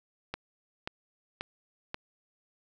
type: click train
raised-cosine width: 0.3 ms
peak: -18 dBFS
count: 4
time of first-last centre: 0.34-1.944 s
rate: 1.87 Hz
effects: none